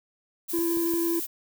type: noise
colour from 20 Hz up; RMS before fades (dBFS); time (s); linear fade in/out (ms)
violet; -32; 0.48-1.27; 20
type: tone with vibrato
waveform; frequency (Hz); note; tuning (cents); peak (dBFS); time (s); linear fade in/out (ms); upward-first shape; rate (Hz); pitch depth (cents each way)
triangle; 336.8; E4; +37; -22; 0.53-1.2; 10; sine; 12; 11
type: clicks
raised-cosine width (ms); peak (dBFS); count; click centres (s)
2; -29; 3; 0.588 / 0.771 / 0.938
effects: none